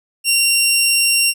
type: tone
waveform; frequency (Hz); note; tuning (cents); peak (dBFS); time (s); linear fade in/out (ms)
15% pulse; 2758; F7; -22; -5; 0.24-1.34; 50
effects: none